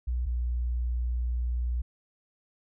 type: tone pair in turn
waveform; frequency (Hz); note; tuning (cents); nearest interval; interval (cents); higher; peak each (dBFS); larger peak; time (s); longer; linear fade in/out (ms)
sine; 61 / 60.37; B1 / B1; -21 / -39; unison; 18; first; -26; neither; 0.07-0.26 / 0.26-1.82; second; 10
effects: none